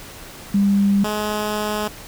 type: tone pair in turn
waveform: sine / 10% pulse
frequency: 199.7 / 211.1 Hz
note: G3 / G#3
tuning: +32 / +29 cents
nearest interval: minor second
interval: 97 cents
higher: second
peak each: -13 dBFS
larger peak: neither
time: 0.54-1.04 / 1.04-1.88 s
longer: second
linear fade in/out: 5 ms
effects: pink hiss -38 dBFS RMS until 2.07 s